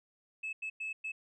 sine tone bursts at uneven times, 2600 Hz, E7, 24 cents flat, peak -34 dBFS, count 4, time 0.43-0.53 / 0.62-0.7 / 0.8-0.93 / 1.04-1.12 s, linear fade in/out 10 ms, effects tanh soft clip ceiling -33 dBFS

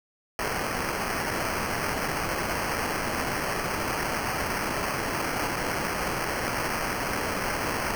violet noise with sample-and-hold, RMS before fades -29 dBFS, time 0.39-7.95 s, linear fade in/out 0 ms, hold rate 3675 Hz, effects none

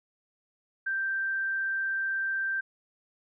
sine tone, 1569 Hz, G6, 1 cent sharp, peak -27 dBFS, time 0.86-2.61 s, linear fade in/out 10 ms, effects none

